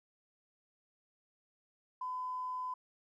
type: tone with tanh clipping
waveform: triangle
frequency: 1010 Hz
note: B5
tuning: 39 cents sharp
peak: -36 dBFS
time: 2.01-2.74 s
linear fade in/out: 5 ms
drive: 3 dB
effects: none